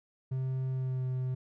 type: tone with pitch glide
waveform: triangle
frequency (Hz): 130.81 to 128.56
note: C3 to C3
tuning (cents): 0 to -30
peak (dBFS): -28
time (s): 0.31-1.35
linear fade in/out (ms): 10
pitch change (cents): -30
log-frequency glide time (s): 0.7-1.05
effects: none